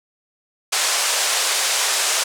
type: band-pass noise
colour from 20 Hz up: white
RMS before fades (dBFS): -20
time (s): 0.72-2.24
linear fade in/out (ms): 10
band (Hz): 490 to 9000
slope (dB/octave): 24
effects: none